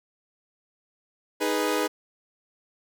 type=chord; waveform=sawtooth; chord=G# minor; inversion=second; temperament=equal; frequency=311.1 / 415.3 / 493.9 Hz; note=D#4 / G#4 / B4; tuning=0 / 0 / 0 cents; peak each=-24 dBFS; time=1.4-1.88 s; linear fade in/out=20 ms; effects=none